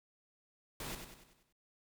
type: noise with echo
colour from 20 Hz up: pink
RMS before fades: -43 dBFS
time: 0.8-0.95 s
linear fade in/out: 2 ms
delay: 96 ms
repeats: 6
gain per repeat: -6 dB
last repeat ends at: 1.526 s
effects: none